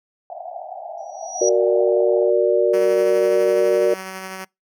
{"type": "band-pass noise", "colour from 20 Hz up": "white", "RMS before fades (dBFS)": -33, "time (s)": [0.3, 2.3], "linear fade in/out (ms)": 2, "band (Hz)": [630, 780], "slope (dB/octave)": 96}
{"type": "tone with exponential growth", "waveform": "sine", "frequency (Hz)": 5800, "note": "F#8", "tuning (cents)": -35, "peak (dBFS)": -18, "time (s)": [0.98, 1.49], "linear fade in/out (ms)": 2, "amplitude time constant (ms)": 110}
{"type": "chord", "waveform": "sine", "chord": "Gb augmented", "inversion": "none", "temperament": "equal", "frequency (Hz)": [370, 466.2, 587.3], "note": ["Gb4", "Bb4", "D5"], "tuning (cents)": [0, 0, 0], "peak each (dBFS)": -18, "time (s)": [1.41, 3.94], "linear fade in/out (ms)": 5}
{"type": "tone with tremolo", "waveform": "5% pulse", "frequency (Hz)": 189.1, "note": "F#3", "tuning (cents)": 38, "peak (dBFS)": -18, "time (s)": [2.73, 4.45], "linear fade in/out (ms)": 10, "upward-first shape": "sine", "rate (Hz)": 12, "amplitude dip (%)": 25}
{"effects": ["noise-tail reverb RT60 0.2 s tail -26 dB re dry"]}